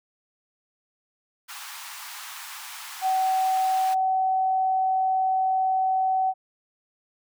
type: high-pass noise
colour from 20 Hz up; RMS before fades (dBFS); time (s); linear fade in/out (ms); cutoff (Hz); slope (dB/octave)
pink; -39; 1.48-3.95; 20; 840; 48
type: tone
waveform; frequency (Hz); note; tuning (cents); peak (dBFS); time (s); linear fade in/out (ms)
sine; 757; F#5; +39; -20; 3.01-6.34; 50
effects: none